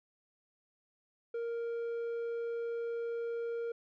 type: tone with low-pass filter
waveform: square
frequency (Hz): 466.2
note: A#4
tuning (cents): 0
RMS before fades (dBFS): -37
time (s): 1.34-3.72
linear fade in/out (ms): 5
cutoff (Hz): 1000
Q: 0.52
effects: none